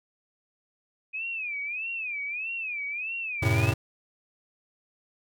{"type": "tone with vibrato", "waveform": "sine", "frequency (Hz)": 2489, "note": "D#7", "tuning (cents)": 0, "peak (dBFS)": -30, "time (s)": [1.13, 3.73], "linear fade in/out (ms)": 20, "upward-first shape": "sine", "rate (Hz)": 1.6, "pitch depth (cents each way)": 170}
{"type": "chord", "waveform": "square", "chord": "F# diminished", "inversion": "none", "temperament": "just", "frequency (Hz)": [92.5, 111, 133.2], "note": ["F#2", "A2", "C3"], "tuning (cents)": [0, 16, 31], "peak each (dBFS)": [-28, -25, -29], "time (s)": [3.42, 3.74], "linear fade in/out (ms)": 10}
{"effects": []}